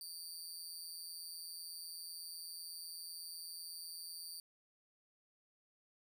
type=tone with amplitude modulation; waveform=20% pulse; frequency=4650 Hz; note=D8; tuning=18 cents flat; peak=-36 dBFS; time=0.01-4.4 s; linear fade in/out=2 ms; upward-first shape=sine; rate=168 Hz; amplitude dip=100%; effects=none